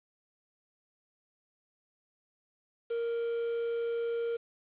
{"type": "tone", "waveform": "triangle", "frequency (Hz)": 466.2, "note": "A#4", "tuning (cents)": 0, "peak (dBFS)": -28, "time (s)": [2.9, 4.37], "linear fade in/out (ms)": 10, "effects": ["resampled to 8000 Hz", "9-bit"]}